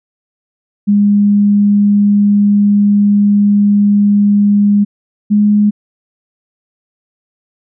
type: tone pair in turn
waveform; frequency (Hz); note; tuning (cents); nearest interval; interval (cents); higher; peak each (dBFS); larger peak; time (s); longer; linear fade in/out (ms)
sine; 204.3 / 207.8; G#3 / G#3; -28 / +1; unison; 29; second; -6; neither; 0.87-4.85 / 5.3-5.71; first; 20
effects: none